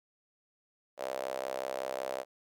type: tone with high-pass filter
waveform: sawtooth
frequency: 65.41 Hz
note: C2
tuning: in tune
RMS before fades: -37 dBFS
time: 0.97-2.25 s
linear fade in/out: 50 ms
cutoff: 580 Hz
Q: 5.1
effects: none